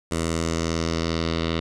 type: tone with low-pass filter sweep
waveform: 10% pulse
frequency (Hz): 82.41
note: E2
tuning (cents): 0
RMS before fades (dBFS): -25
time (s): 0.11-1.6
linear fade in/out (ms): 5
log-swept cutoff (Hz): 8800 to 3700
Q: 2.3
effects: none